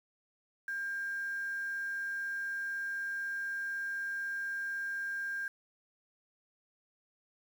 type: tone with quantisation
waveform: sine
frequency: 1599 Hz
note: G6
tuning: 34 cents sharp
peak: -34 dBFS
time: 0.68-5.48 s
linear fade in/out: 2 ms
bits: 9
effects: none